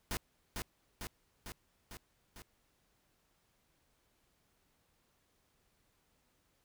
pink noise with echo, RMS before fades -37 dBFS, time 0.11-0.17 s, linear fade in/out 0 ms, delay 450 ms, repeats 5, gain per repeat -3 dB, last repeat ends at 2.42 s, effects pink hiss -75 dBFS RMS until 6.64 s

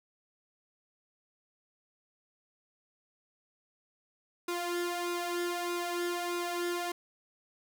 sawtooth tone with flanger, 349.5 Hz, F4, 1 cent sharp, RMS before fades -34 dBFS, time 4.48-6.92 s, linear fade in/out 5 ms, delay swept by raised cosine 0.79 to 2.29 ms, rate 1.6 Hz, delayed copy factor +0.65, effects none

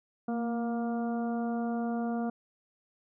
harmonic tone with a mistuned harmonic, 235.3 Hz, A#3, 16 cents sharp, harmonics 1 / 2 / 3 / 4 / 5 / 6, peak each -30 / -39 / -37 / -51 / -48 / -48 dBFS, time 0.28-2.3 s, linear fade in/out 5 ms, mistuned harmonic 1, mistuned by -27 cents, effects none

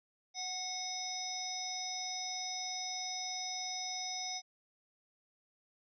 harmonic tone with a mistuned harmonic, 740 Hz, F#5, in tune, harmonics 1 / 3 / 5 / 7 / 8, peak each -44 / -47 / -46 / -41 / -43 dBFS, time 0.34-4.42 s, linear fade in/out 50 ms, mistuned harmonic 3, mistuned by -29 cents, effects none

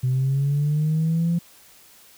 sine linear sweep, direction up, 126.2 to 172.3 Hz, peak -17 dBFS, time 0.03-1.39 s, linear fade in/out 10 ms, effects tanh soft clip ceiling -15 dBFS + white hiss -51 dBFS RMS until 2.17 s

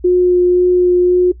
sine tone with vibrato, 358.9 Hz, F4, 47 cents sharp, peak -7 dBFS, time 0.04-1.32 s, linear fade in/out 10 ms, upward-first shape sine, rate 1.9 Hz, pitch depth 9 cents each way, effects noise-tail reverb RT60 0.1 s tail -18 dB re dry + added 60 Hz sine -33 dBFS peak until 1.4 s

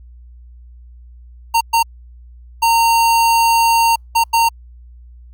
square tone bursts at uneven times, 920 Hz, A#5, 23 cents flat, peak -11 dBFS, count 5, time 1.54-1.61 / 1.73-1.83 / 2.62-3.96 / 4.15-4.24 / 4.33-4.49 s, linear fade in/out 10 ms, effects added 60 Hz sine -37 dBFS peak until 5.33 s + Opus 48 kbps

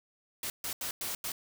white noise bursts at uneven times, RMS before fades -36 dBFS, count 5, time 0.43-0.5 / 0.64-0.73 / 0.81-0.91 / 1.01-1.15 / 1.24-1.32 s, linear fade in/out 2 ms, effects none

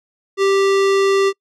square tone, 392 Hz, G4, in tune, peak -13 dBFS, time 0.37-1.33 s, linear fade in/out 50 ms, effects noise-tail reverb RT60 0.1 s tail -26 dB re dry + low-pass 6000 Hz 12 dB/octave

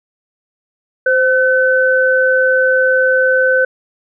sine tone pair together, 519 / 1517.1 Hz, C5 / F#6, -14 / +43 cents, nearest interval octave + perfect fifth, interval 1857 cents, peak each -12 dBFS, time 1.06-3.65 s, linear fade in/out 5 ms, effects none

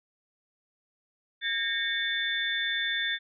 sine tone cluster, 1622 / 1836 / 2215 / 3530 Hz, G#6 / A#6 / C#7 / A7, -41 / -27 / -2 / +5 cents, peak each -34 / -31 / -38 / -30 dBFS, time 1.41-3.19 s, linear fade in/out 50 ms, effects none

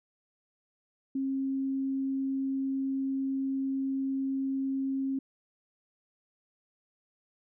sine tone, 269.1 Hz, C4, 49 cents sharp, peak -28 dBFS, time 1.15-5.19 s, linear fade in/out 5 ms, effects none

